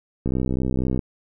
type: click train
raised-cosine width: 3 ms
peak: -11 dBFS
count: 48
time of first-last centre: 0.26-0.992 s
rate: 64.2 Hz
effects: none